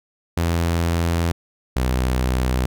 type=tone pair in turn; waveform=sawtooth; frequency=84.4 / 63.23 Hz; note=E2 / B1; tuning=+41 / +41 cents; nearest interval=perfect fourth; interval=500 cents; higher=first; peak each=-14 dBFS; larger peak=neither; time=0.37-1.32 / 1.76-2.66 s; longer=first; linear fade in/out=5 ms; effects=none